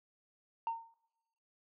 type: tone with exponential decay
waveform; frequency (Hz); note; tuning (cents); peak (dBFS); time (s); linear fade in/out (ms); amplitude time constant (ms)
sine; 915; A#5; -32; -28; 0.67-0.94; 1; 58
effects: noise-tail reverb RT60 1.0 s tail -26 dB re dry + tanh soft clip ceiling -30 dBFS